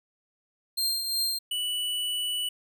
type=tone with tremolo; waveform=sawtooth; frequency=4186 Hz; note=C8; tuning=in tune; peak=-21 dBFS; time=0.77-1.39 s; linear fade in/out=10 ms; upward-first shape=triangle; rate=2.8 Hz; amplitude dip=55%
type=tone; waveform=square; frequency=2960 Hz; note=F#7; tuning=in tune; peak=-28 dBFS; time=1.51-2.49 s; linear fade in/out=5 ms
effects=none